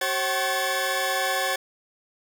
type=tone cluster; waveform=sawtooth; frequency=380.6 / 539 / 760 / 1093 / 1728 Hz; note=F#4 / C#5 / F#5 / C#6 / A6; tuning=+49 / -49 / +46 / -25 / -32 cents; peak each=-32 / -25 / -25 / -30 / -24 dBFS; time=0.01-1.56 s; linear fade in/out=5 ms; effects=none